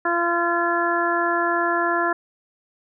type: harmonic tone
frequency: 342.9 Hz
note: F4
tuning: 32 cents flat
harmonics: 1 / 2 / 3 / 4 / 5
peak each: -25 / -25 / -25 / -25 / -25 dBFS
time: 0.05-2.13 s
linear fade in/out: 5 ms
effects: none